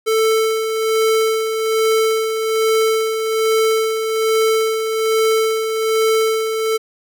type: tone with tremolo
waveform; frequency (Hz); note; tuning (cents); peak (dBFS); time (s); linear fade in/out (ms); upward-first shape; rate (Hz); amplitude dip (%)
square; 442.2; A4; +9; -13; 0.06-6.78; 20; sine; 1.2; 50
effects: none